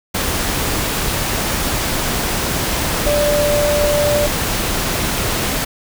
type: tone in noise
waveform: sine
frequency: 587.3 Hz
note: D5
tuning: in tune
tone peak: -14 dBFS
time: 3.06-4.27 s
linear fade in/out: 10 ms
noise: pink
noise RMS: -19 dBFS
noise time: 0.14-5.65 s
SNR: +2 dB
effects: none